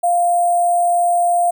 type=tone with sample-and-hold; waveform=sine; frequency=698.5 Hz; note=F5; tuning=in tune; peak=-12 dBFS; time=0.03-1.51 s; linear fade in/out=10 ms; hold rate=8820 Hz; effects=none